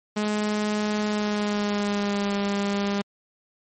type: tone with pitch glide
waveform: sawtooth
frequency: 210.5 to 201.1 Hz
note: G#3 to G3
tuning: +24 to +44 cents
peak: -19 dBFS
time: 0.16-3.02 s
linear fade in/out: 10 ms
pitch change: -80 cents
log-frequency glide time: 1.07-2.34 s
effects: MP3 32 kbps